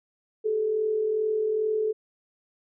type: tone pair together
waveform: sine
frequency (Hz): 392 / 434.4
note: G4 / A4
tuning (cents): 0 / -22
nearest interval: major second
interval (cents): 178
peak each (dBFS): -33 / -23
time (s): 0.44-1.93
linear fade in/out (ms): 20
effects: none